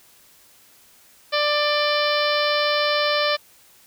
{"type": "harmonic tone with a mistuned harmonic", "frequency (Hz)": 591, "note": "D5", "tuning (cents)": 11, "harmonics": [1, 2, 3, 4, 5, 6, 7, 8, 9], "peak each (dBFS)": [-22, -25, -27, -28, -29, -30, -30, -31, -32], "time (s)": [1.32, 3.37], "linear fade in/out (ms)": 20, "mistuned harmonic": 5, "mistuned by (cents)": 24, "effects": ["white hiss -53 dBFS RMS until 3.86 s"]}